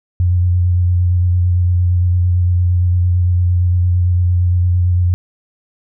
sine tone with vibrato, 89 Hz, F2, 33 cents sharp, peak -10 dBFS, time 0.2-5.14 s, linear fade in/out 0 ms, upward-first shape square, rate 8.8 Hz, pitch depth 17 cents each way, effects none

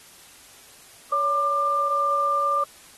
sine tone pair together, 563 / 1193 Hz, C#5 / D6, +27 / +27 cents, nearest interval octave + minor second, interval 1300 cents, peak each -28 / -20 dBFS, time 1.12-2.64 s, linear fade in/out 5 ms, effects white hiss -49 dBFS RMS until 2.97 s + AAC 32 kbps

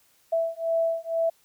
sine beating tone pair, 659.3 / 661.4 Hz, E5 / E5, 0 / +6 cents, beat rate 2.1 Hz, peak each -26 dBFS, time 0.32-1.3 s, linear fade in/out 10 ms, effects white hiss -63 dBFS RMS until 1.44 s

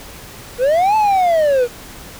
triangle linear two-way sweep, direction up then down, 466.2 to 880 to 466.2 Hz, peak -9 dBFS, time 0.58-1.68 s, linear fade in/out 50 ms, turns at 0.96 s, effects pink hiss -36 dBFS RMS until 2.19 s

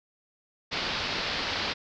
white low-pass noise, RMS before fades -31 dBFS, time 0.71-1.74 s, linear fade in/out 20 ms, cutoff 4900 Hz, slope 48 dB/octave, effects none

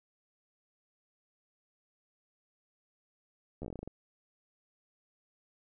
slowing click train, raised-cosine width 2 ms, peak -28 dBFS, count 11, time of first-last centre 3.62-3.876 s, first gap 12 ms, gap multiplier 1.16, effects none

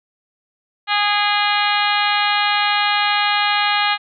harmonic tone with a mistuned harmonic, 412.5 Hz, G#4, 12 cents flat, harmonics 2 / 3 / 4 / 5 / 6 / 7 / 8 / 9 / 10, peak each -20 / -22 / -23 / -24 / -25 / -25 / -26 / -27 / -27 dBFS, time 0.87-3.98 s, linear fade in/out 50 ms, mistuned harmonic 6, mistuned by -25 cents, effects none

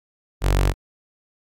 sawtooth tone with notch filter, 47.14 Hz, F#1, 33 cents sharp, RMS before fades -18 dBFS, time 0.41-0.74 s, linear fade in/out 50 ms, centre 210 Hz, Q 1.8, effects AAC 64 kbps

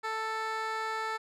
15% pulse tone with band-pass filter, 441.2 Hz, A4, 5 cents sharp, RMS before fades -34 dBFS, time 0.03-1.18 s, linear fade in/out 20 ms, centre 1500 Hz, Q 0.65, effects none

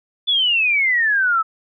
sine exponential sweep, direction down, 3500 to 1285 Hz, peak -14 dBFS, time 0.27-1.43 s, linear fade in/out 20 ms, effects none

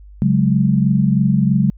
sine chord, C# suspended fourth, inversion none, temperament just, 138.59 / 184.79 / 207.9 Hz, C#3 / F#3 / G#3, 0 / -2 / +2 cents, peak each -16 dBFS, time 0.22-1.7 s, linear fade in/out 0 ms, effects added 50 Hz sine -37 dBFS peak until 1.77 s

